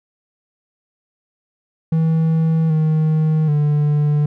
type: tone with pitch steps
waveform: triangle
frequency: 161.4 / 156.5 / 148.1 Hz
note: E3 / D#3 / D3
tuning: -36 / +10 / +15 cents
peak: -11 dBFS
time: 1.92-4.26 s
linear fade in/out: 5 ms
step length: 780 ms
effects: none